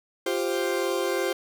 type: chord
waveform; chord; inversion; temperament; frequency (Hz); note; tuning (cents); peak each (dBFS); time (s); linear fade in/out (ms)
40% pulse; F suspended second; none; equal; 349.2 / 392 / 523.3; F4 / G4 / C5; 0 / 0 / 0; -28; 0.26-1.33; 5
effects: none